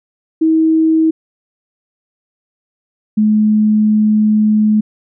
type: tone pair in turn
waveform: sine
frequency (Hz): 320 / 213.6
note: D#4 / G#3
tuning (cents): +49 / +49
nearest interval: perfect fifth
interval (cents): 700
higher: first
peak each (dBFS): -8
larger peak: neither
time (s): 0.41-1.11 / 3.17-4.81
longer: second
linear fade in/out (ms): 10
effects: none